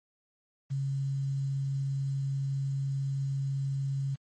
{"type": "tone with quantisation", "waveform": "sine", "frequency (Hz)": 137, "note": "C#3", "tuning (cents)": -20, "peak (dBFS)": -28, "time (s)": [0.7, 4.16], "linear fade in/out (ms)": 20, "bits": 9, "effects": ["MP3 32 kbps"]}